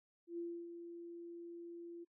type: tone with ADSR envelope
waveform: sine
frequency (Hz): 341.8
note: F4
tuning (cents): -37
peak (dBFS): -39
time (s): 0.27-2.05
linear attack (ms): 110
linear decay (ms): 290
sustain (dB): -8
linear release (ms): 20
effects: noise-tail reverb RT60 0.1 s tail -25 dB re dry